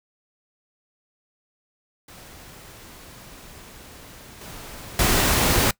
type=noise with level steps; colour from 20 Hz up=pink; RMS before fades=-44 / -39 / -19 dBFS; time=2.08-5.71 s; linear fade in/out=5 ms; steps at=4.41 / 4.99 s; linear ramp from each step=2 ms; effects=noise-tail reverb RT60 0.1 s tail -22 dB re dry